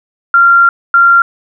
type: tone pair in turn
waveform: sine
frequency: 1383 / 1383 Hz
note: F6 / F6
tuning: -17 / -17 cents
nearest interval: unison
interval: 0 cents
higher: neither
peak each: -3 dBFS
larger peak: neither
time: 0.34-0.69 / 0.94-1.22 s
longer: first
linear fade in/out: 2 ms
effects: none